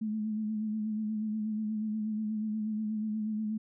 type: tone with vibrato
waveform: sine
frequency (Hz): 215.3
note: A3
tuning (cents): -37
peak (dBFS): -30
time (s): 0.01-3.58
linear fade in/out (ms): 10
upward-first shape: sine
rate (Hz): 8.3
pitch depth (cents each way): 36
effects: none